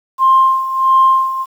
sine tone with tremolo, 1056 Hz, C6, 16 cents sharp, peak -5 dBFS, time 0.18-1.46 s, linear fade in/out 50 ms, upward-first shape sine, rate 1.5 Hz, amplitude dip 75%, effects tanh soft clip ceiling -1 dBFS + 7-bit

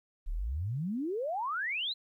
sine exponential sweep, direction up, 31.39 to 4186 Hz, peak -31 dBFS, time 0.26-1.94 s, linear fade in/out 20 ms, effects 12-bit

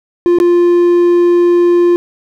triangle tone with dropouts, 349.2 Hz, F4, in tune, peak -4 dBFS, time 0.26-1.96 s, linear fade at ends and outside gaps 0 ms, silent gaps 0.386-0.401 s, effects none

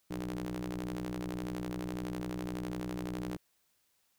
sawtooth ring-modulated tone, 61.74 Hz, B1, in tune, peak -29 dBFS, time 0.1-3.37 s, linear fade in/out 10 ms, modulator 241 Hz, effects white hiss -74 dBFS RMS until 4.18 s

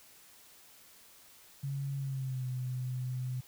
sine tone with pitch glide, 138.5 to 127.01 Hz, C#3 to B2, -1 to +49 cents, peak -33 dBFS, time 1.63-3.41 s, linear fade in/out 10 ms, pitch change -150 cents, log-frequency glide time 1.95-2.47 s, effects white hiss -58 dBFS RMS until 3.47 s

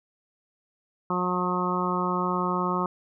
harmonic tone, 180.4 Hz, F#3, 44 cents flat, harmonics 1 / 2 / 3 / 4 / 5 / 6 / 7, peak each -29 / -31 / -36 / -37 / -32 / -29 / -31 dBFS, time 1.1-2.86 s, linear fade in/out 2 ms, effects none

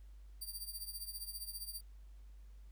5% pulse tone with tremolo, 4699 Hz, D8, in tune, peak -33 dBFS, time 0.41-1.81 s, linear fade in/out 10 ms, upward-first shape triangle, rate 15 Hz, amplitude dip 85%, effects added 50 Hz sine -52 dBFS peak until 2.71 s + pink hiss -75 dBFS RMS until 2.71 s

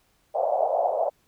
white band-pass noise, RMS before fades -24 dBFS, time 0.34-1.1 s, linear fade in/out 20 ms, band 560 to 730 Hz, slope 48 dB/octave, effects pink hiss -66 dBFS RMS until 1.27 s

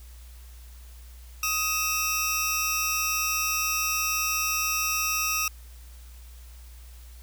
sawtooth tone cluster, 1255 / 2669 / 5760 Hz, D#6 / E7 / F#8, +15 / +21 / -47 cents, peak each -26 dBFS, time 1.43-5.48 s, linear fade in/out 2 ms, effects added 60 Hz sine -43 dBFS peak until 7.22 s + white hiss -55 dBFS RMS until 7.22 s

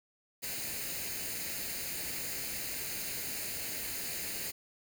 white noise with comb filter, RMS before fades -38 dBFS, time 0.42-4.52 s, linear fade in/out 20 ms, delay 0.44 ms, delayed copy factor +0.6, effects none

